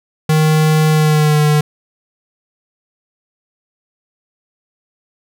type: tone with pitch glide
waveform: square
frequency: 155.56 to 150.26 Hz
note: D#3 to D3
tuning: 0 to +40 cents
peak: -10 dBFS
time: 0.29-1.61 s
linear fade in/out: 5 ms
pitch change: -60 cents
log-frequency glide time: 0.9-1.41 s
effects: none